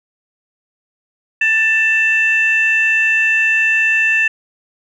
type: tone pair together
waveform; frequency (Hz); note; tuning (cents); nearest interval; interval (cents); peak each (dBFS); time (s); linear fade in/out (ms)
sine; 1770.5 / 2665; A6 / E7; +10 / +18; perfect fifth; 708; -13; 1.41-4.28; 5
effects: tanh soft clip ceiling -5 dBFS